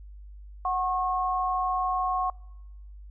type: tone pair together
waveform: sine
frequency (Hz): 739 / 1087.6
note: F#5 / C#6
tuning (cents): -2 / -33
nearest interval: perfect fifth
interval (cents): 669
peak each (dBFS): -27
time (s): 0.65-2.3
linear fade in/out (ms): 2
effects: noise-tail reverb RT60 1.0 s tail -25 dB re dry + added 50 Hz sine -42 dBFS peak until 3.1 s